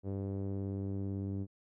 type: tone with low-pass filter sweep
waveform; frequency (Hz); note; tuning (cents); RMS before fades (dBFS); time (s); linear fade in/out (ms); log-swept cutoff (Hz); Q
sawtooth; 98; G2; 0; -37; 0.03-1.47; 50; 460 to 300; 1.6
effects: none